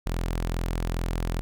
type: tone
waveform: sawtooth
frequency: 42.42 Hz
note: F1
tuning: 50 cents flat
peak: -22 dBFS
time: 0.06-1.41 s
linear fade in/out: 0 ms
effects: none